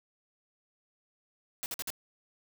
white noise bursts, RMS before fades -36 dBFS, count 4, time 1.63-1.903 s, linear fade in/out 0 ms, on 30 ms, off 51 ms, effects none

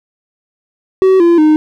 triangle tone with pitch steps, 378.8 / 341.4 / 307.7 Hz, F#4 / F4 / D#4, +41 / -39 / -19 cents, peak -3 dBFS, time 1.02-1.56 s, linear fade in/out 0 ms, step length 180 ms, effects none

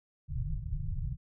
pink low-pass noise, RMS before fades -34 dBFS, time 0.28-1.17 s, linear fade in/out 50 ms, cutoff 160 Hz, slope 96 dB/octave, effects none

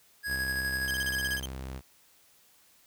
square tone with tremolo, 1661.2 Hz, G#6, in tune, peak -29 dBFS, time 0.23-1.41 s, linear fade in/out 50 ms, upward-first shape square, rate 12 Hz, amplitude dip 30%
sawtooth tone, 65.6 Hz, C2, 5 cents sharp, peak -33 dBFS, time 0.26-1.82 s, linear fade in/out 50 ms
sawtooth tone bursts, 3136 Hz, G7, in tune, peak -32 dBFS, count 10, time 0.88-1.457 s, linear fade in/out 0 ms, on 28 ms, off 33 ms
effects white hiss -62 dBFS RMS until 2.86 s

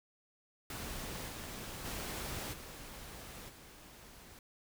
pink noise with level steps, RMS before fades -43 / -45 / -41 / -49 / -55 dBFS, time 0.7-4.39 s, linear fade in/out 2 ms, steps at 1.27 / 1.84 / 2.52 / 3.48 s, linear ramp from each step 20 ms, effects none

